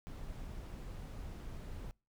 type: noise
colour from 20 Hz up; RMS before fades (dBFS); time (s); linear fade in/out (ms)
brown; -45; 0.07-1.91; 0
effects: noise-tail reverb RT60 0.3 s tail -25 dB re dry